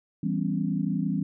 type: chord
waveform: sine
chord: C# half-diminished seventh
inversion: first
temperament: equal with one note detuned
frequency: 164.81 / 196 / 251 / 277.2 Hz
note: E3 / G3 / B3 / C#4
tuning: 0 / 0 / +28 / 0 cents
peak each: -29 / -28 / -32 / -32 dBFS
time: 0.23-1.23 s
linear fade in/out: 5 ms
effects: none